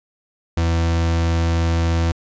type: tone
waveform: 40% pulse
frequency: 83.3 Hz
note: E2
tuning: 19 cents sharp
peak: -15 dBFS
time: 0.57-2.12 s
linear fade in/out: 5 ms
effects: resampled to 16000 Hz